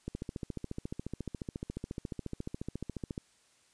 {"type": "click train", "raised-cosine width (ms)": 3, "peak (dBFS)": -24, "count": 45, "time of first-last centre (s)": [0.08, 3.179], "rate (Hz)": 14.2, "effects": ["white hiss -67 dBFS RMS until 3.73 s", "resampled to 22050 Hz"]}